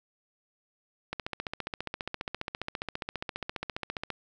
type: click train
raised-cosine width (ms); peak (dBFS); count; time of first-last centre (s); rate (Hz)
0.3; -17; 45; 1.13-4.103; 14.8
effects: none